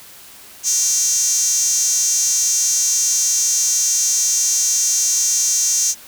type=tone with high-pass filter; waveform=square; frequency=213.1 Hz; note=G#3; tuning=45 cents sharp; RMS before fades=-17 dBFS; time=0.63-5.95 s; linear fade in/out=50 ms; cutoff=6300 Hz; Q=8.9; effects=white hiss -41 dBFS RMS until 6.07 s